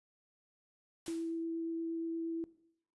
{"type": "noise with exponential decay", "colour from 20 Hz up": "white", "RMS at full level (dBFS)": -45, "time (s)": [1.06, 1.44], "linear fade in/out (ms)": 2, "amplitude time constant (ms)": 81}
{"type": "tone with vibrato", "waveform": "sine", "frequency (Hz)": 330.1, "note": "E4", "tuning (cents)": 2, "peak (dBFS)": -35, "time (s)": [1.08, 2.44], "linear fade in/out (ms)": 0, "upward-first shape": "triangle", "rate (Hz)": 8.5, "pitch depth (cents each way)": 8}
{"effects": ["noise-tail reverb RT60 0.7 s tail -19 dB re dry", "resampled to 24000 Hz"]}